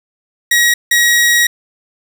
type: tone bursts at uneven times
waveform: sawtooth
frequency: 1902 Hz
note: A#6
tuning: 34 cents sharp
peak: -5 dBFS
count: 2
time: 0.51-0.74 / 0.91-1.47 s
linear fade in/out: 5 ms
effects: none